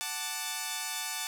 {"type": "chord", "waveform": "5% pulse", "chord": "D major", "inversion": "first", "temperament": "equal", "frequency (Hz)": [740, 880, 1174.7], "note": ["F#5", "A5", "D6"], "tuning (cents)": [0, 0, 0], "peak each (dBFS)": [-28, -24, -27], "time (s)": [0.01, 1.27], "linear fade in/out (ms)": 0, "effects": []}